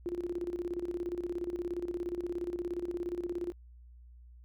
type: tone with tremolo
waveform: sine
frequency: 349.2 Hz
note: F4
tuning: in tune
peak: -31 dBFS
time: 0.06-3.52 s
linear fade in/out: 0 ms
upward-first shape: square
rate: 17 Hz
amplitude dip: 70%
effects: added 60 Hz sine -51 dBFS peak until 4.44 s